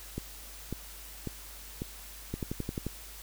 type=two click trains; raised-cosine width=3 ms; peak=-20 / -21 dBFS; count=7 / 4; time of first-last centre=2.34-2.866 / 0.18-1.819 s; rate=11.4 / 1.83 Hz; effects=added 50 Hz sine -49 dBFS peak until 3.22 s + white hiss -48 dBFS RMS until 3.22 s